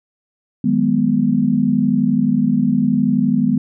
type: chord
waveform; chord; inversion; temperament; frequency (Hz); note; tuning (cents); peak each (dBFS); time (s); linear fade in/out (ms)
sine; G# minor seventh; second; equal with one note detuned; 155.56 / 187.69 / 207.7 / 246.9; D#3 / F#3 / G#3 / B3; 0 / +25 / 0 / 0; -22 / -22 / -17 / -16; 0.64-3.58; 5
effects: none